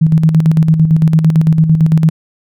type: tone with tremolo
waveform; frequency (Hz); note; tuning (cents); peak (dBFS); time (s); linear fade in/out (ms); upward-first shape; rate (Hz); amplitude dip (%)
sine; 159.6; D#3; +44; -4; 0.01-2.1; 10; square; 8.9; 55
effects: none